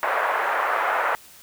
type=band-pass noise; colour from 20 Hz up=white; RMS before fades=-23 dBFS; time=0.03-1.15 s; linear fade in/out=0 ms; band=550 to 1600 Hz; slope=24 dB/octave; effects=white hiss -48 dBFS RMS until 1.42 s